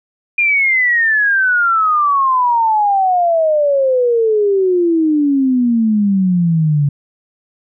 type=exponential sweep; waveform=sine; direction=down; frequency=2428 to 140.8 Hz; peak=-10 dBFS; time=0.38-6.89 s; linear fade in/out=5 ms; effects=none